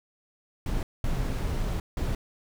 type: noise bursts at uneven times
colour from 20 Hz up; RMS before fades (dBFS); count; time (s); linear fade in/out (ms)
brown; -28; 3; 0.66-0.83 / 1.04-1.8 / 1.97-2.15; 2
effects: none